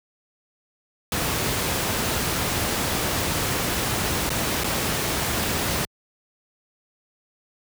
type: noise with dropouts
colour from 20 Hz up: pink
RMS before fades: -24 dBFS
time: 1.12-5.85 s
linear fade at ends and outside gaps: 1 ms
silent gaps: 4.293-4.303 / 4.636-4.643 s
effects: high-pass 60 Hz 12 dB/octave